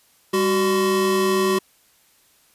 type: tone cluster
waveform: square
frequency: 198.3 / 375.8 / 1029 Hz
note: G3 / F#4 / C6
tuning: +20 / +27 / -29 cents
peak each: -25 / -19 / -28 dBFS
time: 0.33-1.59 s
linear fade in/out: 10 ms
effects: white hiss -58 dBFS RMS until 2.54 s + resampled to 32000 Hz